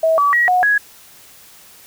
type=tone with pitch steps; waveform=sine; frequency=646 / 1146 / 1910 / 728 / 1668 Hz; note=E5 / D6 / A#6 / F#5 / G#6; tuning=-35 / -43 / +42 / -28 / +7 cents; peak=-11 dBFS; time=0.03-0.78 s; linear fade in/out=5 ms; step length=150 ms; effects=white hiss -44 dBFS RMS until 1.86 s